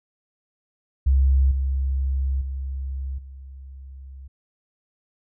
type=tone with level steps; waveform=sine; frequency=67 Hz; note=C2; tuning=42 cents sharp; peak=-14 / -20 / -26 / -37 dBFS; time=1.06-4.28 s; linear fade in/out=10 ms; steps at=1.51 / 2.41 / 3.18 s; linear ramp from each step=5 ms; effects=none